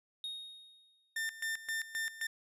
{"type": "tone with exponential decay", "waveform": "triangle", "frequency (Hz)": 3729, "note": "A#7", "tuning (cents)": 0, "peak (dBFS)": -35, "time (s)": [0.24, 1.16], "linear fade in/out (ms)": 1, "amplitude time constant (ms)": 200}
{"type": "tone with tremolo", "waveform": "40% pulse", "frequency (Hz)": 1800, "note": "A6", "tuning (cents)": 39, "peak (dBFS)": -33, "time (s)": [1.16, 2.27], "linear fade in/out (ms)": 5, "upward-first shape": "square", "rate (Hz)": 3.8, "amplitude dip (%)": 80}
{"effects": ["resampled to 32000 Hz"]}